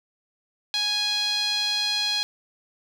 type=tone with band-pass filter; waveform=sawtooth; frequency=830.6 Hz; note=G#5; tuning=in tune; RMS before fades=-25 dBFS; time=0.74-2.23 s; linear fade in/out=0 ms; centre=3900 Hz; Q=5.7; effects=none